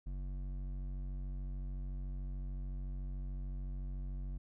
sine tone with hard clipping, 46.84 Hz, F#1, 22 cents sharp, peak -40 dBFS, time 0.06-4.38 s, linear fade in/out 10 ms, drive 10 dB, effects none

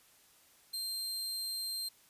sawtooth tone, 4168 Hz, C8, 7 cents flat, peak -33 dBFS, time 0.73-1.89 s, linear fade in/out 10 ms, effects white hiss -64 dBFS RMS until 2.09 s + resampled to 32000 Hz

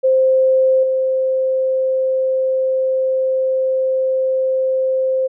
sine tone with level steps, 523.3 Hz, C5, in tune, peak -10 / -14 dBFS, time 0.03-5.28 s, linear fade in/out 20 ms, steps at 0.83 s, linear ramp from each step 5 ms, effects none

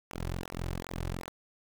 sawtooth tone with flanger, 43.65 Hz, F1, in tune, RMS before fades -37 dBFS, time 0.1-1.29 s, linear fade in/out 10 ms, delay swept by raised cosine 0.2 to 4.4 ms, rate 2.6 Hz, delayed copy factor -0.95, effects 9-bit

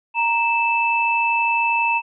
sine tone pair together, 932.3 / 2635 Hz, A#5 / E7, 0 / -1 cents, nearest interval octave + tritone, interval 1799 cents, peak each -19 dBFS, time 0.14-2.02 s, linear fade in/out 50 ms, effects none

